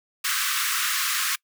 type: high-pass noise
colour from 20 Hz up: pink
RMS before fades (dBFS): -25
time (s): 0.24-1.36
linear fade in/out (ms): 10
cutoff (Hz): 1100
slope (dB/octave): 96
effects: noise-tail reverb RT60 0.1 s tail -25 dB re dry